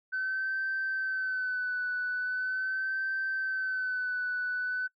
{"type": "tone with vibrato", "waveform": "sine", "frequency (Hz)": 1520, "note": "F#6", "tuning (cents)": 46, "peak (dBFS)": -28, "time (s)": [0.12, 4.88], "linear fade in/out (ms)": 20, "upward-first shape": "sine", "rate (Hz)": 0.41, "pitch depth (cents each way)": 38, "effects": ["noise-tail reverb RT60 0.1 s tail -24 dB re dry", "tanh soft clip ceiling -25 dBFS"]}